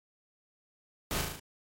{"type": "noise with echo", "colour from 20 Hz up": "pink", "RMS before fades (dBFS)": -33, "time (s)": [1.11, 1.21], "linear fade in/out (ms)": 0, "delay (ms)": 37, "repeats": 5, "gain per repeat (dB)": -3, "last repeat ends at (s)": 1.395, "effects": ["MP3 64 kbps"]}